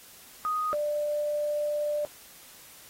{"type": "tone pair in turn", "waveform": "sine", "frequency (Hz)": [1244.5, 593.1], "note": ["D#6", "D5"], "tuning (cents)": [0, 17], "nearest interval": "octave + minor second", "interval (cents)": 1283, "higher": "first", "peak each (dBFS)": -26, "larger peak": "neither", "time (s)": [[0.45, 0.73], [0.73, 2.05]], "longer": "second", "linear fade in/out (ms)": 0, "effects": ["white hiss -51 dBFS RMS until 2.89 s", "AAC 48 kbps"]}